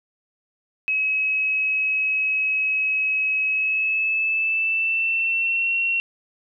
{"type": "tone with pitch glide", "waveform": "sine", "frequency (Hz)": [2560, 2728], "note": ["D#7", "F7"], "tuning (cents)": [49, -41], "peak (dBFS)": -19, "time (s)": [0.88, 6], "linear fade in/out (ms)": 0, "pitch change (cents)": 110, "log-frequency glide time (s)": [3.47, 5.74], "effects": []}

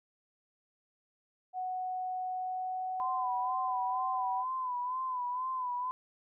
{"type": "tone with pitch glide", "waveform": "sine", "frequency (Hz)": [740, 758.2], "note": ["F#5", "F#5"], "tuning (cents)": [0, 42], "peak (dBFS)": -33, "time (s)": [1.53, 4.45], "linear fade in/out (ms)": 50, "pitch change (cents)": 42, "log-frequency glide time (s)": [2.33, 4.33]}
{"type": "tone with vibrato", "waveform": "sine", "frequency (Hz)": 1009, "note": "B5", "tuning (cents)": 37, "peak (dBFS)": -32, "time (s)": [3, 5.91], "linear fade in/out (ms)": 0, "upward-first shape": "sine", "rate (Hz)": 2.1, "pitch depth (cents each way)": 57}
{"effects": []}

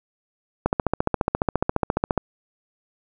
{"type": "click train", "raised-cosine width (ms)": 1, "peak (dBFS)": -5, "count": 23, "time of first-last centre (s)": [0.66, 2.177], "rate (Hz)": 14.5, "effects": []}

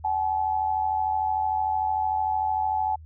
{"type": "tone pair together", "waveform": "sine", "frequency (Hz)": [762, 855.3], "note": ["G5", "A5"], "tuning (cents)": [-49, -49], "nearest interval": "major second", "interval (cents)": 200, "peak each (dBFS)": [-27, -24], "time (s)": [0.04, 2.96], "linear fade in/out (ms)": 10, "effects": ["added 79 Hz sine -42 dBFS peak until 3.05 s"]}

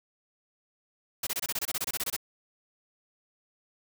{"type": "noise bursts", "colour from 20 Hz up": "white", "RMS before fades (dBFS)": -31, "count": 15, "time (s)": [1.23, 2.165], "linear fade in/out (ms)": 5, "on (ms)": 39, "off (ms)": 25, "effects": []}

